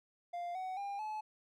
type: tone with pitch steps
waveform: triangle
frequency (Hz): 698 / 748.1 / 801.8 / 859.3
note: F5 / F#5 / G5 / A5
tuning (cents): -1 / +19 / +39 / -41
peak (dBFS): -36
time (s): 0.33-1.21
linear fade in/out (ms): 10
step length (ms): 220
effects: none